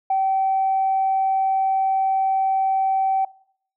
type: tone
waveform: sine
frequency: 770 Hz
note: G5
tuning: 31 cents flat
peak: -16 dBFS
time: 0.1-3.25 s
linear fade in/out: 5 ms
effects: noise-tail reverb RT60 0.6 s tail -22 dB re dry + tanh soft clip ceiling -12 dBFS